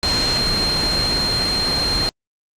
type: tone in noise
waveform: sine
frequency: 4186 Hz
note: C8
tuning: in tune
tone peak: -18 dBFS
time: 0.03-2.09 s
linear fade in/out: 0 ms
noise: pink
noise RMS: -22 dBFS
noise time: 0.03-2.09 s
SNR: +1 dB
effects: low-pass 8000 Hz 12 dB/octave + Opus 48 kbps